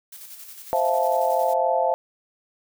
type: noise with tremolo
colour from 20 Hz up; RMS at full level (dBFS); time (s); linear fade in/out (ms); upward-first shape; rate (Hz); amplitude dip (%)
blue; -40; 0.12-1.54; 5; square; 11; 40
type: chord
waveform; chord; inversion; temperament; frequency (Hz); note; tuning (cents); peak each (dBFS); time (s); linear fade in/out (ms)
sine; F major seventh; second; just; 523.8 / 654.8 / 698.5 / 873.1; C5 / E5 / F5 / A5; +2 / -12 / 0 / -14; -24; 0.73-1.94; 0
effects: none